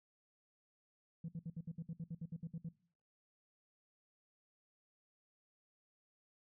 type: tone bursts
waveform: sine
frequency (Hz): 165.5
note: E3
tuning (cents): +7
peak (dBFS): -39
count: 14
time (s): 1.24-2.689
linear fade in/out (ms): 5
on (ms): 45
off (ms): 63
effects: noise-tail reverb RT60 0.5 s tail -20 dB re dry + tanh soft clip ceiling -38 dBFS